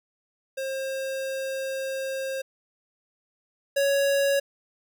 square tone pair in turn, 534 / 557 Hz, C5 / C#5, +35 / +8 cents, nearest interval minor second, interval 73 cents, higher second, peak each -29 / -21 dBFS, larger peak second, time 0.57-2.42 / 3.76-4.4 s, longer first, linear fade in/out 10 ms, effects none

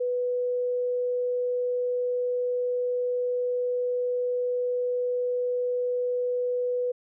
sine tone, 493.9 Hz, B4, in tune, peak -24 dBFS, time 0-6.92 s, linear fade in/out 10 ms, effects none

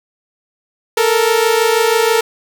sawtooth tone pair together, 440 / 466.2 Hz, A4 / A#4, 0 / 0 cents, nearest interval minor second, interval 100 cents, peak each -10 dBFS, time 0.97-2.21 s, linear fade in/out 5 ms, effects none

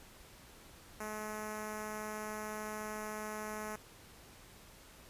5% pulse tone with notch filter, 213.8 Hz, A3, 49 cents flat, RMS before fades -42 dBFS, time 1-3.76 s, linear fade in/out 5 ms, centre 3400 Hz, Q 0.54, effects pink hiss -57 dBFS RMS until 5.09 s + resampled to 32000 Hz

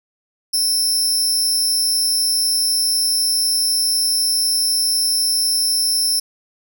25% pulse tone with amplitude modulation, 5310 Hz, E8, 12 cents sharp, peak -7 dBFS, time 0.53-6.2 s, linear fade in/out 10 ms, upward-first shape sine, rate 212 Hz, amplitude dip 80%, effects none

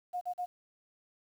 sine tone bursts, 718 Hz, F5, 48 cents sharp, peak -32 dBFS, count 3, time 0.13-0.461 s, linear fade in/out 20 ms, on 83 ms, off 41 ms, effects 10-bit

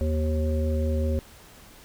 harmonic tone with a mistuned harmonic, 77.2 Hz, D#2, 13 cents flat, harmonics 1 / 3 / 5 / 7, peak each -23 / -31 / -35 / -32 dBFS, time 0.01-1.19 s, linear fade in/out 0 ms, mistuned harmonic 3, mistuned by +38 cents, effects pink hiss -50 dBFS RMS until 1.84 s

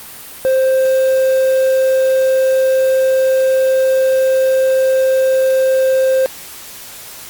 triangle tone with quantisation, 525 Hz, C5, 6 cents sharp, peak -8 dBFS, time 0.45-6.26 s, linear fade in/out 0 ms, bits 6, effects white hiss -33 dBFS RMS until 7.29 s + Opus 32 kbps

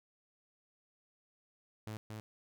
sawtooth tone with echo, 108.3 Hz, A2, 27 cents flat, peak -37 dBFS, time 1.87-1.97 s, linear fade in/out 0 ms, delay 230 ms, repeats 1, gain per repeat -2 dB, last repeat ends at 2.2 s, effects none

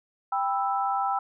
sine chord, E minor, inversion first, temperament just, 791.1 / 988.9 / 1318.5 Hz, G5 / B5 / E6, +16 / +2 / 0 cents, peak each -26 / -31 / -29 dBFS, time 0.32-1.19 s, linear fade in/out 5 ms, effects none

